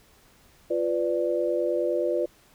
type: chord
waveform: sine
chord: B diminished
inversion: second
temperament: equal with one note detuned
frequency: 349.2 / 497.9 / 587.3 Hz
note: F4 / B4 / D5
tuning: 0 / +14 / 0 cents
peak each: -27 dBFS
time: 0.7-2.26 s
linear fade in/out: 10 ms
effects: pink hiss -58 dBFS RMS until 2.54 s